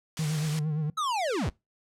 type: noise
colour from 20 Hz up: white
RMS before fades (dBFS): -36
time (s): 0.17-0.59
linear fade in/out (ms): 0
type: tone with vibrato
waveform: triangle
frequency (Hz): 153.3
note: D#3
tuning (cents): -25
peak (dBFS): -24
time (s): 0.19-0.9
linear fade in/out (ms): 2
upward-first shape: triangle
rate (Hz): 8.7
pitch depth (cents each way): 76
type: linear sweep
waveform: square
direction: down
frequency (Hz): 1318.5 to 34.66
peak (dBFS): -27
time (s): 0.97-1.5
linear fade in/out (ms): 10
effects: noise-tail reverb RT60 0.2 s tail -22 dB re dry + low-pass 8000 Hz 12 dB/octave